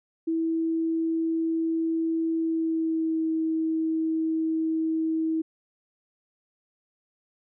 sine tone with pitch glide, 326.4 to 320.8 Hz, E4 to E4, -17 to -47 cents, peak -23 dBFS, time 0.27-5.42 s, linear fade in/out 10 ms, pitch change -30 cents, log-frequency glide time 2.36-3.27 s, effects none

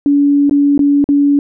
sine tone with dropouts, 285.2 Hz, C#4, 49 cents sharp, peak -7 dBFS, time 0.06-1.39 s, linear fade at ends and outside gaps 1 ms, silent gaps 0.496-0.51 / 0.778-0.792 / 1.042-1.089 s, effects none

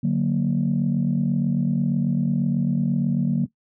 sine chord, D augmented, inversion none, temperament equal, 146.83 / 185 / 233.1 Hz, D3 / F#3 / A#3, 0 / 0 / 0 cents, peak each -22 dBFS, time 0.03-3.46 s, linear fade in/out 10 ms, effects noise-tail reverb RT60 0.1 s tail -17 dB re dry + tanh soft clip ceiling -12 dBFS

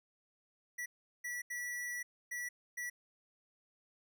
square tone bursts at uneven times, 1949 Hz, B6, 23 cents flat, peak -39 dBFS, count 5, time 0.78-0.86 / 1.24-1.42 / 1.5-2.03 / 2.31-2.49 / 2.77-2.9 s, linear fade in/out 10 ms, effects none

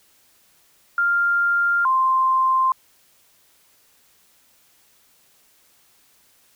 sine tone pair in turn, 1396.9 / 1046.5 Hz, F6 / C6, 0 / 0 cents, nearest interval perfect fourth, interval 500 cents, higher first, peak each -16 / -15 dBFS, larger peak second, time 0.98-1.85 / 1.85-2.72 s, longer neither, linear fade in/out 2 ms, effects white hiss -58 dBFS RMS until 6.55 s

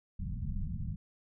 pink low-pass noise, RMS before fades -36 dBFS, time 0.19-0.96 s, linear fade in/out 10 ms, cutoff 200 Hz, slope 48 dB/octave, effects none

